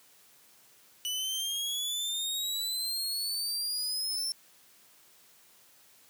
sawtooth exponential sweep, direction up, 2960 to 5400 Hz, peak -28 dBFS, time 1.05-4.32 s, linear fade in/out 0 ms, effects white hiss -60 dBFS RMS until 6.09 s + high-pass 100 Hz 12 dB/octave

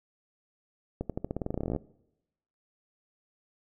accelerating click train, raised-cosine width 2 ms, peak -18 dBFS, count 20, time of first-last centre 1.01-1.762 s, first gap 87 ms, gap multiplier 0.9, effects noise-tail reverb RT60 0.9 s tail -22 dB re dry

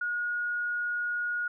sine tone, 1443 Hz, F#6, 44 cents flat, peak -28 dBFS, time 0.01-1.48 s, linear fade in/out 5 ms, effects none

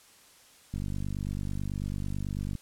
click train, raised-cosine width 5 ms, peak -22 dBFS, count 90, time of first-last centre 0.74-2.553 s, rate 49.1 Hz, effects white hiss -57 dBFS RMS until 2.61 s + low-pass 11000 Hz 12 dB/octave

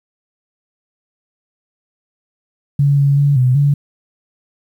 sine tone with pitch steps, 141.8 / 140.5 / 142.7 / 126.8 / 142.9 Hz, C#3 / C#3 / D3 / B2 / D3, +40 / +24 / -49 / +46 / -47 cents, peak -9 dBFS, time 2.79-3.74 s, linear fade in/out 5 ms, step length 190 ms, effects 8-bit

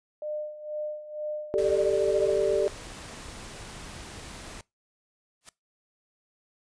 sine tone with tremolo, 604 Hz, D5, 48 cents sharp, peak -29 dBFS, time 0.22-2.3 s, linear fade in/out 2 ms, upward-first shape sine, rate 2.1 Hz, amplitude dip 75%
sine chord, G suspended second, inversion none, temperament equal with one note detuned, 392 / 440 / 590 Hz, G4 / A4 / D5, 0 / 0 / +8 cents, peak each -26 dBFS, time 1.54-2.68 s, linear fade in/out 0 ms
pink noise, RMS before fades -42 dBFS, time 1.58-4.61 s, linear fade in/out 2 ms
white noise with exponential growth, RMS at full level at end -40 dBFS, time 5.41-5.49 s, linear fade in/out 1 ms, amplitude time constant 16 ms
effects noise-tail reverb RT60 0.2 s tail -22 dB re dry + resampled to 22050 Hz

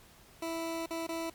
20% pulse tone with dropouts, 329.6 Hz, E4, in tune, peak -29 dBFS, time 0.42-1.3 s, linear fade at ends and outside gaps 5 ms, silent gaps 0.861-0.906 / 1.068-1.089 s, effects pink hiss -58 dBFS RMS until 1.34 s + MP3 96 kbps

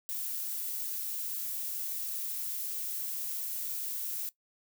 violet noise, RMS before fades -36 dBFS, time 0.09-4.29 s, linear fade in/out 0 ms, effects noise-tail reverb RT60 0.1 s tail -18 dB re dry

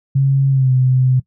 sine tone with pitch glide, 136.4 to 128.74 Hz, C#3 to C3, -28 to -28 cents, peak -10 dBFS, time 0.15-1.2 s, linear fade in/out 10 ms, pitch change -100 cents, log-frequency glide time 0.5-0.71 s, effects noise-tail reverb RT60 0.1 s tail -18 dB re dry

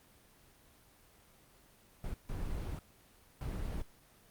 brown noise bursts at uneven times, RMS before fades -38 dBFS, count 3, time 2.04-2.14 / 2.29-2.79 / 3.41-3.82 s, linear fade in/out 2 ms, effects pink hiss -63 dBFS RMS until 4.3 s + Opus 24 kbps

